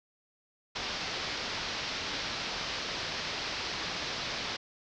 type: low-pass noise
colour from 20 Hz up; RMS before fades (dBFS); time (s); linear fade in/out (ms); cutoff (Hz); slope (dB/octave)
white; -36; 0.75-4.57; 10; 5400; 48
effects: none